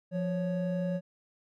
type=tone pair together; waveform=triangle; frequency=175.19 / 557 Hz; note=F3 / C#5; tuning=+6 / +8 cents; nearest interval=octave + minor sixth; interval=2002 cents; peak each=-28 / -32 dBFS; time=0.11-1.01 s; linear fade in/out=50 ms; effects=none